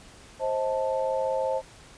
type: chord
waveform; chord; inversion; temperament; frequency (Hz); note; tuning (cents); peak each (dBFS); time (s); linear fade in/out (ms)
sine; A diminished; first; just; 528 / 633.6 / 880; C5 / Eb5 / A5; +16 / +31 / 0; -26 / -31 / -31; 0.39-1.62; 50
effects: pink hiss -50 dBFS RMS until 1.97 s + resampled to 22050 Hz